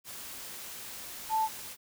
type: tone in noise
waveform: sine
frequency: 880 Hz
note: A5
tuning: in tune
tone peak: -25 dBFS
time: 1.29-1.49 s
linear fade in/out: 50 ms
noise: white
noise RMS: -43 dBFS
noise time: 0.04-1.77 s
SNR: +15 dB
effects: none